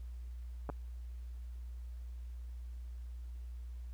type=clicks; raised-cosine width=1 ms; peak=-26 dBFS; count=2; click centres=0.692 / 0.699 s; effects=added 60 Hz sine -42 dBFS peak until 3.93 s + pink hiss -70 dBFS RMS until 3.93 s